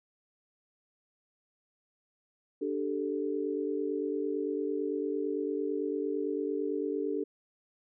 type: chord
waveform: sine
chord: D suspended fourth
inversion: none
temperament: just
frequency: 293.7 / 391.6 / 440.5 Hz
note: D4 / G4 / A4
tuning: 0 / -2 / +2 cents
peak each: -34 dBFS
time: 2.61-7.24 s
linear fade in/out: 10 ms
effects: none